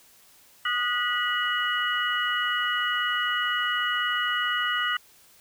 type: tone cluster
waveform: sine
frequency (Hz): 1236 / 1458 / 1945 / 2925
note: D#6 / F#6 / B6 / F#7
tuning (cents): -12 / -26 / -27 / -21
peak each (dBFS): -29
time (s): 0.65-4.97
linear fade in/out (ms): 5
effects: white hiss -56 dBFS RMS until 5.4 s